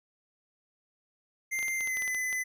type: tone with pitch glide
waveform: square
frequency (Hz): 2093 to 2016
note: C7 to B6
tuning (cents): 0 to +35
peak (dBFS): -30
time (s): 1.51-2.44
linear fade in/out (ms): 20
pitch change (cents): -65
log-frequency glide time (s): 1.76-2.01
type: clicks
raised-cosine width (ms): 0.2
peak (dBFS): -25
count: 10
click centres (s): 1.59 / 1.628 / 1.682 / 1.808 / 1.874 / 1.971 / 2.022 / 2.078 / 2.147 / 2.328
effects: none

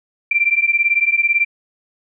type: beating tone pair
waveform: sine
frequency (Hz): 2349 / 2367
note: D7 / D7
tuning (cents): 0 / +13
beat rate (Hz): 18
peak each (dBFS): -16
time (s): 0.31-1.45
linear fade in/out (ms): 5
effects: none

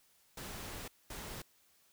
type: noise bursts at uneven times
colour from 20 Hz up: pink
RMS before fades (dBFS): -45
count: 2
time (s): 0.37-0.88 / 1.1-1.42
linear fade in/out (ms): 5
effects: white hiss -69 dBFS RMS until 1.92 s

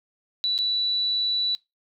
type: tone with dropouts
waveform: sine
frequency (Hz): 3951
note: B7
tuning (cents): 0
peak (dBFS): -21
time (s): 0.44-1.55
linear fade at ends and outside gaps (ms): 0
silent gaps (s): 0.579-0.588
effects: noise-tail reverb RT60 0.2 s tail -21 dB re dry

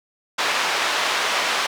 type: band-pass noise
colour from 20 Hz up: pink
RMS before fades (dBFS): -22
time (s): 0.38-1.67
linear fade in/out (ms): 10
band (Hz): 790 to 4500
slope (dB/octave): 12
effects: none

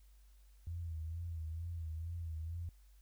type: tone with vibrato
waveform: sine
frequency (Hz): 82.41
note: E2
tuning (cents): 0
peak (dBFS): -39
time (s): 0.67-2.69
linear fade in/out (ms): 0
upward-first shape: sine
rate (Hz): 2.2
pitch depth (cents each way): 69
effects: added 50 Hz sine -59 dBFS peak until 3.01 s + white hiss -74 dBFS RMS until 3.01 s

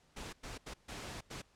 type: noise bursts at uneven times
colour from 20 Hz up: pink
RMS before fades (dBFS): -45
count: 5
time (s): 0.16-0.33 / 0.43-0.58 / 0.66-0.74 / 0.88-1.21 / 1.3-1.42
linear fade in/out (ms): 10
effects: pink hiss -69 dBFS RMS until 1.55 s + low-pass 8000 Hz 12 dB/octave

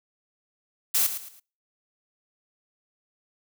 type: noise with echo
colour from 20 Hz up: blue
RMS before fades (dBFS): -22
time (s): 0.94-1.07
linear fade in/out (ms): 10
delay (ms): 110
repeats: 3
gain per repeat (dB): -10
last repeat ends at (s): 1.4
effects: noise-tail reverb RT60 0.4 s tail -26 dB re dry

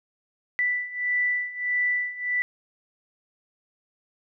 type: beating tone pair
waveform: sine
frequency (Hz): 1975.5 / 1977.1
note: B6 / B6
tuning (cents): 0 / +1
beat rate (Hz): 1.6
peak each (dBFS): -28 / -25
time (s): 0.59-2.42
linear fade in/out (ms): 0
effects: none

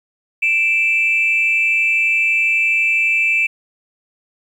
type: tone pair together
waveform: sine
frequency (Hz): 2349 / 2637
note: D7 / E7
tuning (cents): 0 / 0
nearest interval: major second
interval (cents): 200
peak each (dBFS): -15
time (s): 0.42-3.47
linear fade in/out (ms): 10
effects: tanh soft clip ceiling -6 dBFS + 8-bit

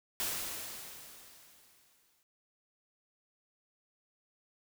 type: noise with exponential decay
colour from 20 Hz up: white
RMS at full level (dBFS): -34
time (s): 0.2-2.23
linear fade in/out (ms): 0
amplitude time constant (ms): 440
effects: none

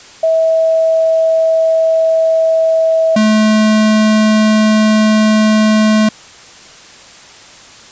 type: tone pair in turn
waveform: sine / square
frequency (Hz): 648 / 215.7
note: E5 / A3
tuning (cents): -30 / -34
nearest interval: octave + perfect fifth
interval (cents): 1904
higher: first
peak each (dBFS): -8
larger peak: neither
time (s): 0.23-3.16 / 3.16-6.09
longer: neither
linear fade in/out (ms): 5
effects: white hiss -37 dBFS RMS until 7.91 s + resampled to 16000 Hz

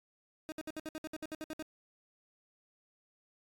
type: tone bursts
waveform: 30% pulse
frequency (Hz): 312.5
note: D#4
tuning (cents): +8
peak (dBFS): -36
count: 13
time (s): 0.49-1.624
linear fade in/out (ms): 0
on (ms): 30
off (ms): 62
effects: AAC 64 kbps

